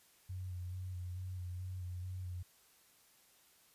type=tone with vibrato; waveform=sine; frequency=90.8 Hz; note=F#2; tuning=32 cents flat; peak=-40 dBFS; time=0.29-2.43 s; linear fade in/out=10 ms; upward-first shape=square; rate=2.3 Hz; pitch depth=26 cents each way; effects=white hiss -67 dBFS RMS until 3.74 s + resampled to 32000 Hz